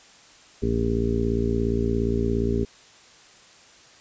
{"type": "harmonic tone", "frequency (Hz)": 57.2, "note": "A#1", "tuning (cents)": -32, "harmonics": [1, 2, 3, 4, 5, 6, 7, 8], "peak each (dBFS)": [-27, -28, -35, -27, -31, -36, -26, -36], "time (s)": [0.62, 2.65], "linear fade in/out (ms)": 10, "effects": ["white hiss -51 dBFS RMS until 4 s", "resampled to 16000 Hz"]}